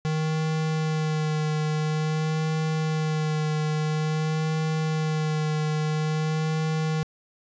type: tone with vibrato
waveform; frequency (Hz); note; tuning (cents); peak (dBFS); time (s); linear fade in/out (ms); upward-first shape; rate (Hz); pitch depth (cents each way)
square; 155.56; D#3; 0; -24; 0.05-7.03; 0; sine; 0.49; 21
effects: resampled to 16000 Hz + 9-bit